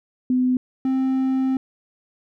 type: tone pair in turn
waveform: sine / triangle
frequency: 253.2 / 263 Hz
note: B3 / C4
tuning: +43 / +9 cents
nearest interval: minor second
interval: 66 cents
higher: second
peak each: -16 dBFS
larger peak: neither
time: 0.3-0.57 / 0.85-1.57 s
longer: second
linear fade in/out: 2 ms
effects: none